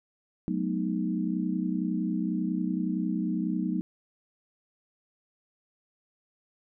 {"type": "chord", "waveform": "sine", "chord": "B dominant seventh", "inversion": "second", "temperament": "equal with one note detuned", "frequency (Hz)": [185, 215.5, 246.9, 311.1], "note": ["F#3", "A3", "B3", "D#4"], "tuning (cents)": [0, -36, 0, 0], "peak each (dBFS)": [-30, -33, -33, -32], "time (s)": [0.48, 3.81], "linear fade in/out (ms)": 0, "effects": []}